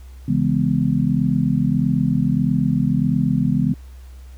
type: chord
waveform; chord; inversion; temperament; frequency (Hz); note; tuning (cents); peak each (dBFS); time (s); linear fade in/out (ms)
sine; C# minor seventh; none; just; 138.59 / 166.31 / 207.9 / 249.5; C#3 / E3 / G#3 / B3; 0 / +16 / +2 / +18; -21; 0.28-3.74; 5
effects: added 64 Hz sine -36 dBFS peak until 4.37 s + pink hiss -54 dBFS RMS until 4.37 s